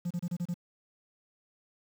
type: tone bursts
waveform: triangle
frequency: 174.61 Hz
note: F3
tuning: in tune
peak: -27 dBFS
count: 6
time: 0.05-0.542 s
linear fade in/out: 10 ms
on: 57 ms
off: 30 ms
effects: tanh soft clip ceiling -24 dBFS + 9-bit